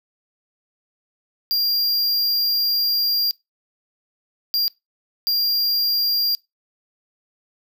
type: tone bursts at uneven times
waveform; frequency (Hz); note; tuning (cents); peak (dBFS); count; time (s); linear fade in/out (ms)
square; 4779; D8; +29; -18; 3; 1.51-3.31 / 4.54-4.68 / 5.27-6.35; 0
effects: noise-tail reverb RT60 0.2 s tail -23 dB re dry